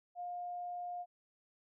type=tone; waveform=sine; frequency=709 Hz; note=F5; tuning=26 cents sharp; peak=-39 dBFS; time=0.15-1.06 s; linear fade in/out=50 ms; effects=none